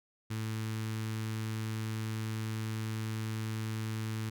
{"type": "tone with notch filter", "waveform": "sawtooth", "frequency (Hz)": 110, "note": "A2", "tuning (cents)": 0, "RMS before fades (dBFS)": -36, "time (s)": [0.3, 4.3], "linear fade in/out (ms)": 10, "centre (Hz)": 630, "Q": 0.78, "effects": []}